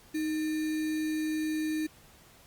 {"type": "tone with sample-and-hold", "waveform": "sine", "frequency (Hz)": 311.1, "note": "D#4", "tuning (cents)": 0, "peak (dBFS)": -28, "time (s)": [0.14, 1.87], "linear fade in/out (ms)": 10, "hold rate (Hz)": 2100, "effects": ["pink hiss -57 dBFS RMS until 2.46 s", "Opus 48 kbps"]}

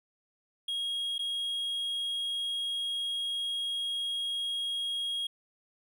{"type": "tone with dropouts", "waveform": "triangle", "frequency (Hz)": 3279, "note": "G#7", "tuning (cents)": -23, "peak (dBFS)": -29, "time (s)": [0.68, 5.27], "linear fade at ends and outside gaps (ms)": 5, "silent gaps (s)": [1.182, 1.191], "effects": []}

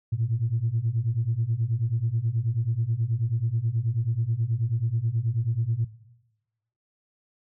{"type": "beating tone pair", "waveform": "sine", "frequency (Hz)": [110, 119.3], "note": ["A2", "A#2"], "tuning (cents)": [0, 41], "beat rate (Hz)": 9.3, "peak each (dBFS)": [-25, -25], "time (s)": [0.12, 5.85], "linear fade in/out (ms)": 10, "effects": ["noise-tail reverb RT60 1.0 s tail -17 dB re dry", "tanh soft clip ceiling -16 dBFS"]}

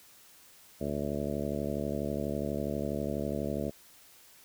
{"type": "harmonic tone", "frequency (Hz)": 72.2, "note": "D2", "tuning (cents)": -29, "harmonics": [1, 2, 3, 4, 5, 6, 7, 8, 9], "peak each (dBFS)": [-41, -39, -36, -39, -40, -40, -42, -39, -41], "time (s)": [0.8, 3.71], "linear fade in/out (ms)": 20, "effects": ["white hiss -57 dBFS RMS until 4.44 s"]}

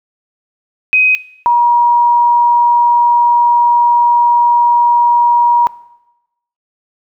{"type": "tone pair in turn", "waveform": "sine", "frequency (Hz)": [2517, 954.3], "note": ["D#7", "A#5"], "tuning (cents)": [19, 40], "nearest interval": "octave + perfect fourth", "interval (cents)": 1679, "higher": "first", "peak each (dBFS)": -6, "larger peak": "neither", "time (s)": [[0.93, 1.15], [1.46, 5.67]], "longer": "second", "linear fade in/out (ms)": 0, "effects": ["noise-tail reverb RT60 0.9 s tail -19 dB re dry"]}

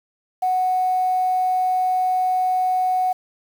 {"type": "tone", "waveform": "sine", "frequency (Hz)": 740, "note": "F#5", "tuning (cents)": 0, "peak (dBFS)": -16, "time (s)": [0.42, 3.13], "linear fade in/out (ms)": 10, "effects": ["tanh soft clip ceiling -12 dBFS", "7-bit"]}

